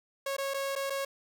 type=tone with dropouts; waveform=sawtooth; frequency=549 Hz; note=C#5; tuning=17 cents flat; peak=-27 dBFS; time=0.26-1.05 s; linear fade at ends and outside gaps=5 ms; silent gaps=0.367-0.382 / 0.538-0.542 / 0.754-0.76 / 0.899-0.903 s; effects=none